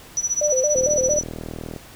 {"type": "tone with tremolo", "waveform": "sine", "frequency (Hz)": 5910, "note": "F#8", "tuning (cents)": -3, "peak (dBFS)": -17, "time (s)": [0.17, 1.23], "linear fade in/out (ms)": 0, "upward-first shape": "sine", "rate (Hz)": 15, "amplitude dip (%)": 90}
{"type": "tone with vibrato", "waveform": "sine", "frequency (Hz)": 554, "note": "C#5", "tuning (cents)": -1, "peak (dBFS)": -18, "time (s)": [0.41, 1.19], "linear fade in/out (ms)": 5, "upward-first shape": "square", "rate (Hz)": 4.4, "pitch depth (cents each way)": 120}
{"type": "click train", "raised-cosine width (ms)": 2, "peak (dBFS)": -18, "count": 41, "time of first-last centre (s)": [0.76, 1.763], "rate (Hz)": 39.9}
{"effects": ["pink hiss -44 dBFS RMS until 1.95 s"]}